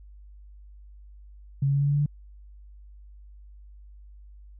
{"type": "tone with pitch steps", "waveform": "sine", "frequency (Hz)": [138.2, 139.48, 140.78, 142.09, 143.4, 144.74, 146.08], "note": ["C#3", "C#3", "C#3", "C#3", "D3", "D3", "D3"], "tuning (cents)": [-5, 11, 27, 43, -41, -25, -9], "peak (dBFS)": -20, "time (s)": [1.62, 2.061], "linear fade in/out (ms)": 5, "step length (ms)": 63, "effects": ["added 50 Hz sine -45 dBFS peak until 4.59 s"]}